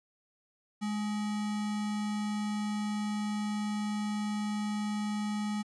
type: tone with sample-and-hold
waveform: sine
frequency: 209.2 Hz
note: G#3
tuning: 13 cents sharp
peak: -30 dBFS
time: 0.81-5.63 s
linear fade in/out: 20 ms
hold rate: 1050 Hz
effects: resampled to 22050 Hz